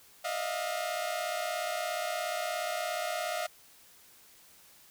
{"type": "tone cluster", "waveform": "sawtooth", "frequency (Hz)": [611, 648, 708], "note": ["D#5", "E5", "F5"], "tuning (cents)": [-32, -30, 23], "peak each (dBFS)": [-34, -33, -31], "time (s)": [0.24, 3.47], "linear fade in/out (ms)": 10, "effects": ["white hiss -58 dBFS RMS until 4.9 s"]}